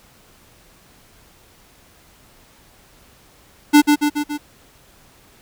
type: tone with echo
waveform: square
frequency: 294.7 Hz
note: D4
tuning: 6 cents sharp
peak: -7 dBFS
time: 3.73-3.82 s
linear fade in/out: 20 ms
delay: 140 ms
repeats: 4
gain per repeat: -4 dB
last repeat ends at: 4.38 s
effects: pink hiss -51 dBFS RMS until 5.41 s